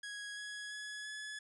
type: tone with pitch steps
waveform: sawtooth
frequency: 1659 / 1674.4 / 1689.9 / 1705.6 Hz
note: G#6 / G#6 / G#6 / G#6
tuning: -2 / +14 / +30 / +46 cents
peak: -39 dBFS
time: 0.03-1.39 s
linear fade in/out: 5 ms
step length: 340 ms
effects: resampled to 24000 Hz